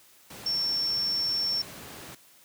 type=tone in noise; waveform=sine; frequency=5440 Hz; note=F8; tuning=46 cents flat; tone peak=-25 dBFS; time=0.46-1.62 s; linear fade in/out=5 ms; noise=pink; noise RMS=-43 dBFS; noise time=0.3-2.15 s; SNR=+15 dB; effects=white hiss -57 dBFS RMS until 2.44 s + high-pass 100 Hz 12 dB/octave